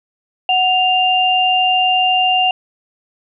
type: tone pair together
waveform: sine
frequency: 740 / 2794 Hz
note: F#5 / F7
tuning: 0 / 0 cents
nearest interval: octave + major seventh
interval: 2300 cents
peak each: -14 dBFS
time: 0.49-2.51 s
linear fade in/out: 2 ms
effects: none